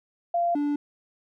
sine / triangle tone pair in turn, 690 / 290.9 Hz, F5 / D4, -21 / -16 cents, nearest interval octave + minor third, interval 1495 cents, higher first, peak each -21 dBFS, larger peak neither, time 0.34-0.55 / 0.55-0.76 s, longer neither, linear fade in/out 5 ms, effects none

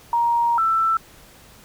sine tone pair in turn, 940 / 1329.4 Hz, A#5 / E6, +14 / +14 cents, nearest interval tritone, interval 600 cents, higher second, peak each -16 / -16 dBFS, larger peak neither, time 0.13-0.58 / 0.58-0.97 s, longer first, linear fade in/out 2 ms, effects pink hiss -48 dBFS RMS until 1.64 s

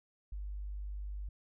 sine tone, 50 Hz, G1, 35 cents sharp, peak -38 dBFS, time 0.32-1.29 s, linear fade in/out 5 ms, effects none

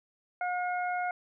harmonic tone, 719 Hz, F#5, 50 cents flat, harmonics 1 / 2 / 3, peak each -30 / -36 / -40 dBFS, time 0.41-1.11 s, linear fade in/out 2 ms, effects none

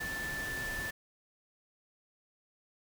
sine tone in noise, 1760 Hz, A6, in tune, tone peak -36 dBFS, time 0-0.91 s, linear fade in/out 10 ms, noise pink, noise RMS -42 dBFS, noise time 0-0.91 s, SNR +3 dB, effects none

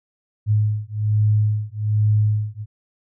sine beating tone pair, 105.6 / 106.8 Hz, G#2 / G#2, +29 / +49 cents, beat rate 1.2 Hz, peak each -19 dBFS, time 0.46-2.66 s, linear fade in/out 50 ms, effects none

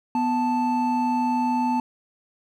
triangle tone pair together, 246.9 / 879.9 Hz, B3 / A5, 0 / 0 cents, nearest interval octave + minor seventh, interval 2200 cents, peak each -21 dBFS, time 0.15-1.8 s, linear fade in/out 2 ms, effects none

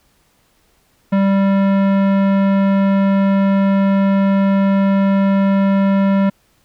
sine tone with tanh clipping, 195.9 Hz, G3, 1 cent flat, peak -13 dBFS, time 1.12-6.3 s, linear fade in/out 10 ms, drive 18 dB, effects pink hiss -58 dBFS RMS until 6.64 s

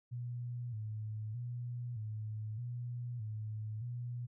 sine tone with vibrato, 114.5 Hz, A#2, 31 cents flat, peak -38 dBFS, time 0.11-4.27 s, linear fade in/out 20 ms, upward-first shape square, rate 0.81 Hz, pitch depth 100 cents each way, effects none

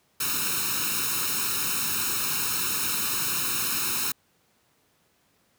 white noise with comb filter, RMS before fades -27 dBFS, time 0.2-4.12 s, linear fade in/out 5 ms, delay 0.75 ms, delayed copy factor +0.95, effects pink hiss -66 dBFS RMS until 5.58 s + high-pass 100 Hz 12 dB/octave

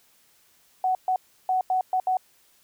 sine tone bursts at uneven times, 745 Hz, F#5, 12 cents sharp, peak -20 dBFS, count 6, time 0.84-0.95 / 1.08-1.16 / 1.49-1.61 / 1.7-1.81 / 1.93-2 / 2.07-2.17 s, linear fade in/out 2 ms, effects white hiss -61 dBFS RMS until 2.63 s

